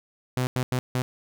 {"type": "tone bursts at uneven times", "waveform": "sawtooth", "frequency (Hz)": 126.9, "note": "B2", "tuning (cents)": 47, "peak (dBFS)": -19, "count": 4, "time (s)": [[0.37, 0.47], [0.56, 0.63], [0.72, 0.79], [0.95, 1.02]], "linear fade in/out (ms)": 0, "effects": []}